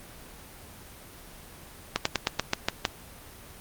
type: slowing click train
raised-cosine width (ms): 0.2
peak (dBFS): -5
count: 8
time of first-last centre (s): 1.96-2.852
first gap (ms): 94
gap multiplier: 1.1
effects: pink hiss -47 dBFS RMS until 3.6 s + Opus 24 kbps